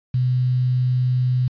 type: tone with quantisation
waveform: sine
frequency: 126.3 Hz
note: B2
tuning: 39 cents sharp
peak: -16 dBFS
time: 0.14-1.48 s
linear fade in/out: 5 ms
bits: 7
effects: resampled to 11025 Hz